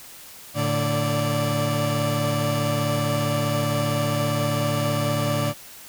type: tone cluster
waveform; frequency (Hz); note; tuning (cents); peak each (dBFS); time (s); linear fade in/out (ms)
30% pulse; 111.7 / 146.9 / 583; A2 / D3 / D5; +27 / +1 / -13; -23; 0.54-5.54; 50
effects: white hiss -43 dBFS RMS until 5.88 s